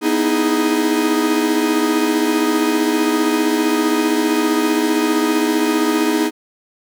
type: chord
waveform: 45% pulse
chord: E major seventh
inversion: second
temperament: equal with one note detuned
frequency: 246.9 / 311.1 / 326.4 / 415.3 Hz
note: B3 / D#4 / E4 / G#4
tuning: 0 / 0 / -17 / 0 cents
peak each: -22 / -17 / -23 / -21 dBFS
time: 0.01-6.31 s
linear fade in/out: 50 ms
effects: none